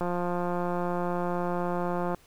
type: click train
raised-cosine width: 1 ms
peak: -17 dBFS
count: 377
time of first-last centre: 0.01-2.146 s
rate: 176 Hz
effects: pink hiss -59 dBFS RMS until 2.26 s